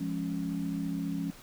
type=chord; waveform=sine; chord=Db major; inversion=first; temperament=just; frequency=173.24 / 207.9 / 277.2 Hz; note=F3 / Ab3 / Db4; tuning=-14 / +2 / 0 cents; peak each=-34 / -37 / -34 dBFS; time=0-1.31 s; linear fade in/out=10 ms; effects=pink hiss -52 dBFS RMS until 1.42 s